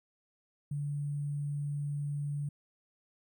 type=tone with sample-and-hold; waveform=sine; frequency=144.7 Hz; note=D3; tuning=25 cents flat; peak=-32 dBFS; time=0.71-2.49 s; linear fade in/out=5 ms; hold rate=8820 Hz; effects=none